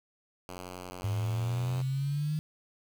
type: tone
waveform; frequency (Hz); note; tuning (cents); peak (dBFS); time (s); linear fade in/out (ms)
5% pulse; 90.7; F#2; -34; -29; 0.48-1.82; 10
type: exponential sweep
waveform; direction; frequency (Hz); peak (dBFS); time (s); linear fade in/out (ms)
sine; up; 102.2 to 155.56; -28; 1.04-2.39; 0
effects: 8-bit